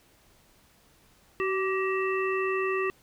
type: harmonic tone with a mistuned harmonic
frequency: 380 Hz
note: F#4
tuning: 46 cents sharp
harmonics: 1 / 3 / 5 / 7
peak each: -27 / -32 / -34 / -35 dBFS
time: 1.4-2.9 s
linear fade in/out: 0 ms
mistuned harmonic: 3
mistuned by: +40 cents
effects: pink hiss -61 dBFS RMS until 3.02 s